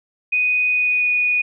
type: tone with pitch glide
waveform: sine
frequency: 2489 to 2468 Hz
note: D#7 to D#7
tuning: 0 to -15 cents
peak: -15 dBFS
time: 0.32-1.42 s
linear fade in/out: 10 ms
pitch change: -15 cents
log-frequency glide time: 0.7-1.09 s
effects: none